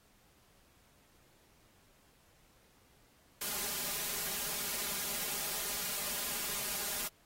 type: noise with comb filter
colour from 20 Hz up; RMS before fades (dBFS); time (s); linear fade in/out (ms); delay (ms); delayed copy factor
white; -37; 3.41-7.08; 5; 4.9; +0.85
effects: pink hiss -67 dBFS RMS until 7.25 s + AAC 48 kbps